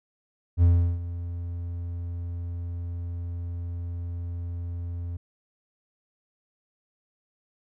triangle tone with ADSR envelope, 86.4 Hz, F2, 18 cents flat, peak -12 dBFS, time 0.57-5.17 s, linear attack 55 ms, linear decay 360 ms, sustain -16 dB, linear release 6 ms, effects none

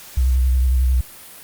sine tone with vibrato, 63.8 Hz, C2, 43 cents flat, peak -13 dBFS, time 0.17-1.01 s, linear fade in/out 5 ms, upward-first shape sine, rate 11 Hz, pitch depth 52 cents each way, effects white hiss -40 dBFS RMS until 1.43 s + Opus 48 kbps

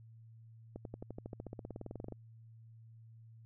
accelerating click train, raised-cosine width 2 ms, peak -30 dBFS, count 23, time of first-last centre 0.76-2.123 s, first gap 92 ms, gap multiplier 0.96, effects added 113 Hz sine -54 dBFS peak until 3.45 s

